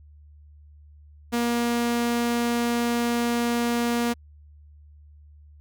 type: tone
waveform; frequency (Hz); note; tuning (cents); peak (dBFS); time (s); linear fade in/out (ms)
sawtooth; 237.2; A#3; +30; -18; 1.32-4.14; 20
effects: added 74 Hz sine -47 dBFS peak until 5.6 s